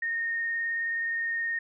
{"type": "tone with vibrato", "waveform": "sine", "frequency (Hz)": 1844, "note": "A#6", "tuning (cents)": -19, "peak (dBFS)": -27, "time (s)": [0.02, 1.59], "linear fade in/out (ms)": 5, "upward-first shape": "sine", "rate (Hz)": 19, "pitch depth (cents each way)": 13, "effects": []}